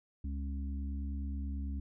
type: harmonic tone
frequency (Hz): 69.3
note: C#2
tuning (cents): 0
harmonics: 1 / 3 / 4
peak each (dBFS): -35 / -45 / -47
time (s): 0.24-1.8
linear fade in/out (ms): 5
effects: none